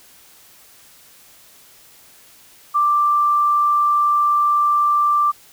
sine tone, 1178 Hz, D6, 5 cents sharp, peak -13 dBFS, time 2.74-5.32 s, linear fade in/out 20 ms, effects white hiss -48 dBFS RMS until 5.52 s

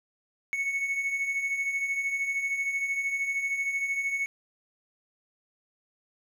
triangle beating tone pair, 2200 / 2213 Hz, C#7 / C#7, -14 / -3 cents, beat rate 13 Hz, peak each -34 / -26 dBFS, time 0.53-4.26 s, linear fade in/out 0 ms, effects none

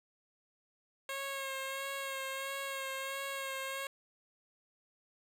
10% pulse tone with vibrato, 542 Hz, C#5, 39 cents flat, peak -29 dBFS, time 1.09-3.87 s, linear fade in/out 2 ms, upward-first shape sine, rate 1.5 Hz, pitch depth 25 cents each way, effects none

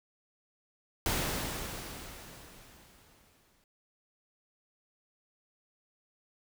pink noise with exponential decay, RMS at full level -30 dBFS, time 1.06-3.64 s, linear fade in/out 1 ms, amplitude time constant 560 ms, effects none

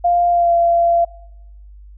sine tone with pitch glide, 698.5 to 684.1 Hz, F5 to F5, 0 to -36 cents, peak -11 dBFS, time 0.04-1.05 s, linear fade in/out 10 ms, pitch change -36 cents, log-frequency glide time 0.3-0.53 s, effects noise-tail reverb RT60 0.8 s tail -21 dB re dry + added 50 Hz sine -37 dBFS peak until 1.97 s

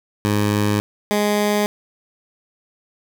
15% pulse tone pair in turn, 103.83 / 207.7 Hz, G#2 / G#3, 0 / 0 cents, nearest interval octave, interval 1200 cents, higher second, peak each -10 / -10 dBFS, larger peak neither, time 0.25-0.8 / 1.11-1.66 s, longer neither, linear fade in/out 0 ms, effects none

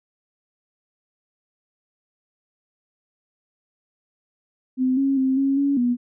sine tone with pitch steps, 257.4 / 273 / 263.3 / 273.2 / 280.5 / 243.5 Hz, C4 / C#4 / C4 / C#4 / C#4 / B3, -28 / -26 / +11 / -25 / +21 / -24 cents, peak -17 dBFS, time 4.77-5.97 s, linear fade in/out 50 ms, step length 200 ms, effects none

